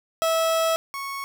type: tone pair in turn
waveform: 30% pulse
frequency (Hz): 652 / 1104.5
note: E5 / C#6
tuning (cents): -19 / -7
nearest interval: major sixth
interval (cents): 912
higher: second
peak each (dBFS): -17 / -27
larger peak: first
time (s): 0.22-0.76 / 0.94-1.24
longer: first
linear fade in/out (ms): 0
effects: none